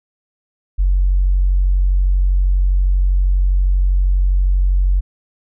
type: tone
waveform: sine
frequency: 46.25 Hz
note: F#1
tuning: in tune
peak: -10 dBFS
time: 0.78-5.01 s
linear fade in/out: 20 ms
effects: tanh soft clip ceiling -6 dBFS